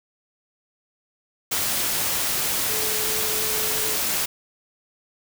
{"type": "tone in noise", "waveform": "sine", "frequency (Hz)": 432.5, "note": "A4", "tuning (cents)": -30, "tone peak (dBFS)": -33, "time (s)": [2.69, 3.96], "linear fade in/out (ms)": 10, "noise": "white", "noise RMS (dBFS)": -24, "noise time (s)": [1.51, 4.26], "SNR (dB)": -12, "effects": []}